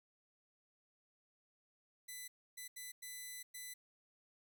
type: tone bursts at uneven times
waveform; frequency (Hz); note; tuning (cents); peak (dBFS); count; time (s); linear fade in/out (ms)
5% pulse; 2000; B6; +21; -36; 5; 2.08-2.28 / 2.57-2.68 / 2.76-2.92 / 3.02-3.43 / 3.54-3.74; 10
effects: none